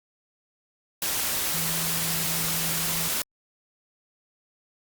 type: tone in noise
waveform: sine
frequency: 164.6 Hz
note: E3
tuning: 2 cents flat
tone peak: -34 dBFS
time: 1.54-3.08 s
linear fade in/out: 2 ms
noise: white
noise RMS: -27 dBFS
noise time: 1.02-3.22 s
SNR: -10 dB
effects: Opus 48 kbps